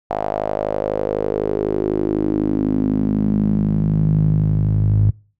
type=tone with band-pass filter sweep; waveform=sawtooth; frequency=52 Hz; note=G#1; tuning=3 cents sharp; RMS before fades=-18 dBFS; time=0.1-5.11 s; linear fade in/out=10 ms; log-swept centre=720 to 110 Hz; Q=4.5; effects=noise-tail reverb RT60 0.4 s tail -26 dB re dry